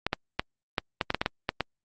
clicks, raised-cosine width 0.3 ms, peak -9 dBFS, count 11, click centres 0.066 / 0.131 / 0.395 / 0.782 / 1.012 / 1.104 / 1.146 / 1.215 / 1.261 / 1.491 / 1.607 s, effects Opus 48 kbps

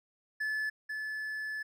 triangle tone pair in turn, 1730 / 1730 Hz, A6 / A6, -30 / -30 cents, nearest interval unison, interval 0 cents, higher neither, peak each -29 / -33 dBFS, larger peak first, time 0.4-0.7 / 0.89-1.63 s, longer second, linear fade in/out 10 ms, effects none

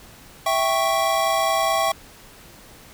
square chord, C# diminished, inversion first, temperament equal, 659.3 / 784 / 1108.7 Hz, E5 / G5 / C#6, 0 / 0 / 0 cents, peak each -23 / -24 / -24 dBFS, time 0.46-1.92 s, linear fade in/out 5 ms, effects pink hiss -46 dBFS RMS until 2.93 s

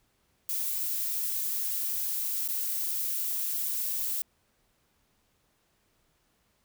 violet noise with dropouts, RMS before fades -31 dBFS, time 0.49-4.22 s, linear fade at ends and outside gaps 0 ms, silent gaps 2.477-2.487 s, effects pink hiss -71 dBFS RMS until 6.64 s

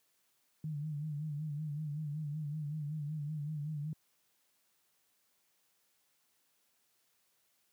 sine tone with vibrato, 150.3 Hz, D3, 40 cents sharp, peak -35 dBFS, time 0.64-3.93 s, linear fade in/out 2 ms, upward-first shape sine, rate 5.3 Hz, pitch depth 75 cents each way, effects white hiss -75 dBFS RMS until 7.72 s + high-pass 100 Hz 12 dB/octave

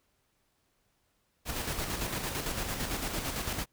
pink noise with tremolo, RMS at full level -33 dBFS, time 1.45-3.66 s, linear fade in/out 50 ms, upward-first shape square, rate 8.9 Hz, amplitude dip 40%, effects pink hiss -74 dBFS RMS until 3.72 s

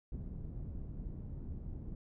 pink low-pass noise, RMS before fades -43 dBFS, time 0.12-1.95 s, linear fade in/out 2 ms, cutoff 190 Hz, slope 12 dB/octave, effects none

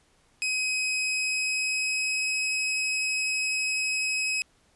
sawtooth tone with pitch glide, 2532 to 2548 Hz, D#7 to D#7, +30 to +41 cents, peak -22 dBFS, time 0.42-4.42 s, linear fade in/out 0 ms, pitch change +11 cents, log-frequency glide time 0.97-2.34 s, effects pink hiss -64 dBFS RMS until 4.75 s + resampled to 24000 Hz

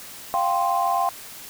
sine chord, F suspended second, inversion none, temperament just, 698.5 / 785.8 / 1047.7 Hz, F5 / G5 / C6, 0 / +4 / +2 cents, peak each -23 dBFS, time 0.34-1.09 s, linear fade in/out 0 ms, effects tanh soft clip ceiling -10 dBFS + white hiss -40 dBFS RMS until 1.49 s

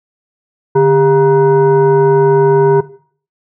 sine tone with frequency modulation, 400 Hz, G4, 35 cents sharp, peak -6 dBFS, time 0.75-2.81 s, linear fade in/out 10 ms, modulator 547 Hz, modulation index 0.87, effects noise-tail reverb RT60 0.5 s tail -17 dB re dry

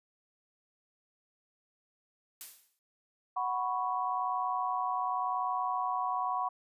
blue noise with exponential decay, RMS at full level -40 dBFS, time 2.41-2.79 s, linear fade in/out 0 ms, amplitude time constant 81 ms
sine chord, F# suspended fourth, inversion none, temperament equal, 740 / 987.8 / 1108.7 Hz, F#5 / B5 / C#6, 0 / 0 / 0 cents, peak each -34 dBFS, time 3.36-6.49 s, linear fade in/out 10 ms
effects resampled to 32000 Hz

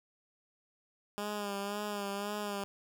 10% pulse tone with vibrato, 203.8 Hz, G#3, 32 cents flat, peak -27 dBFS, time 1.18-2.64 s, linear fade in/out 0 ms, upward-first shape sine, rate 1.9 Hz, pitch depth 44 cents each way, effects none

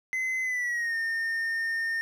triangle tone with pitch glide, 2046 to 1822.8 Hz, C7 to A#6, -39 to -39 cents, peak -25 dBFS, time 0.13-2.01 s, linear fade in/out 0 ms, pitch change -200 cents, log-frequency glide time 0.43-0.96 s, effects none

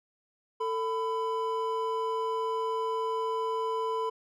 triangle tone pair together, 445.9 / 1001 Hz, A4 / B5, +23 / +23 cents, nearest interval octave + major second, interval 1400 cents, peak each -29 / -29 dBFS, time 0.6-4.1 s, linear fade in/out 10 ms, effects none

